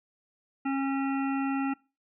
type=harmonic tone with a mistuned harmonic; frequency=272.2 Hz; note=C#4; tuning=31 cents flat; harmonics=1 / 3 / 5 / 7 / 9 / 10; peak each=-27 / -35 / -37 / -44 / -45 / -44 dBFS; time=0.65-1.74 s; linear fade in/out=10 ms; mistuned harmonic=7; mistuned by=+23 cents; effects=noise-tail reverb RT60 0.3 s tail -23 dB re dry